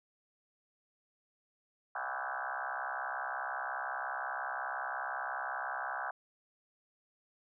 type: tone with frequency modulation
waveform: sine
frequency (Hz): 1149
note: D6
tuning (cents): -38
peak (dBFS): -35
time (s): 1.95-6.11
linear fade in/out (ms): 5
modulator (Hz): 65.6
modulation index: 7.1
effects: none